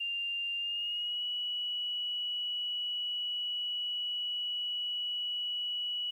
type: tone with pitch glide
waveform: sine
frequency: 2794 to 2936 Hz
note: F7 to F#7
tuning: 0 to -14 cents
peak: -32 dBFS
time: 0-6.11 s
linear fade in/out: 10 ms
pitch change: +86 cents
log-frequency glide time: 0.58-1.24 s
effects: 11-bit

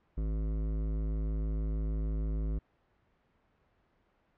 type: tone with hard clipping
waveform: sine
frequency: 53.2 Hz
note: G#1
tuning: 42 cents sharp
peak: -32 dBFS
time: 0.17-2.59 s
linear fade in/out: 10 ms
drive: 14 dB
effects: pink hiss -71 dBFS RMS until 4.37 s + low-pass 2000 Hz 12 dB/octave

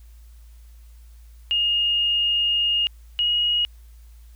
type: tone pair in turn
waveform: sine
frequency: 2846 / 2887 Hz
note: F7 / F#7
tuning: +32 / -43 cents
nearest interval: unison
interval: 25 cents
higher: second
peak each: -18 dBFS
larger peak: neither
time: 1.51-2.87 / 3.19-3.65 s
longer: first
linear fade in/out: 0 ms
effects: added 57 Hz sine -43 dBFS peak until 4.35 s + white hiss -61 dBFS RMS until 4.35 s

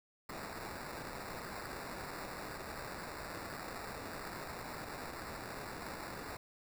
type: noise with sample-and-hold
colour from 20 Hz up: white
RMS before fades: -45 dBFS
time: 0.29-6.37 s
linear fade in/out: 5 ms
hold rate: 3150 Hz
effects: none

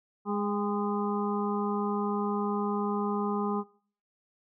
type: harmonic tone with a mistuned harmonic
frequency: 205.7 Hz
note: G#3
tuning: 16 cents flat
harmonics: 1 / 2 / 4 / 5 / 6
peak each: -30 / -33 / -36 / -37 / -38 dBFS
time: 0.25-3.64 s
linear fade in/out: 50 ms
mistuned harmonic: 4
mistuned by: -27 cents
effects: noise-tail reverb RT60 0.5 s tail -21 dB re dry

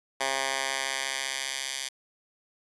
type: tone with high-pass filter sweep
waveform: 10% pulse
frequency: 134.7 Hz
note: C#3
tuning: 49 cents flat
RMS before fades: -31 dBFS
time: 0.2-1.89 s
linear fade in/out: 10 ms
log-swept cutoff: 880 to 3200 Hz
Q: 0.77
effects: resampled to 24000 Hz

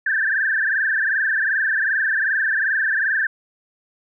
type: tone with frequency modulation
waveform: sine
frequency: 1668 Hz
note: G#6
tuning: 7 cents sharp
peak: -17 dBFS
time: 0.06-3.27 s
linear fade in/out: 5 ms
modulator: 22.6 Hz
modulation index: 5.8
effects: none

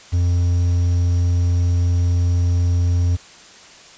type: tone with quantisation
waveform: triangle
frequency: 87.7 Hz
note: F2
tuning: 8 cents sharp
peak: -12 dBFS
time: 0.12-3.17 s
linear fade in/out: 20 ms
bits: 7
effects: white hiss -43 dBFS RMS until 3.97 s + resampled to 16000 Hz

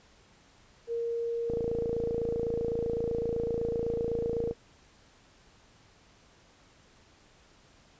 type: tone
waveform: sine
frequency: 466.2 Hz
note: A#4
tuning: in tune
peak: -29 dBFS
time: 0.87-4.54 s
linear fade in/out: 50 ms
type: click train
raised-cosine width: 2 ms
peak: -21 dBFS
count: 85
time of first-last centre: 1.5-4.511 s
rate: 27.9 Hz
effects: pink hiss -60 dBFS RMS until 7.99 s + resampled to 16000 Hz

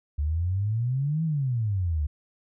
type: exponential two-way sweep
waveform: sine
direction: up then down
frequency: 70.9 to 164.81 to 70.9 Hz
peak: -23 dBFS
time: 0.18-2.07 s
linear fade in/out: 10 ms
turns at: 1.24 s
effects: none

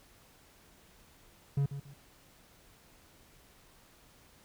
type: tone with echo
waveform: triangle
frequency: 140.1 Hz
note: C#3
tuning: 19 cents sharp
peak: -24 dBFS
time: 1.57-1.66 s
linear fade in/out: 5 ms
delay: 140 ms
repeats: 2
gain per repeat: -11 dB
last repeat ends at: 1.94 s
effects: pink hiss -61 dBFS RMS until 4.44 s

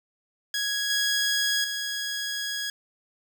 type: tone with level steps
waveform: 15% pulse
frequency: 1661.2 Hz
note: G#6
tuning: in tune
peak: -19 / -16 / -22 dBFS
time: 0.54-2.7 s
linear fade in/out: 2 ms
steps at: 0.9 / 1.64 s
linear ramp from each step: 2 ms
effects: none

